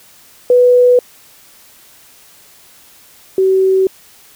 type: tone pair in turn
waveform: sine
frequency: 493.9 / 380.4 Hz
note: B4 / F#4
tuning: 0 / +48 cents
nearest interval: perfect fourth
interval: 452 cents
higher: first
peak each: -5 / -8 dBFS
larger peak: first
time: 0.5-0.99 / 3.38-3.87 s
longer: neither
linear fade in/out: 2 ms
effects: white hiss -44 dBFS RMS until 4.35 s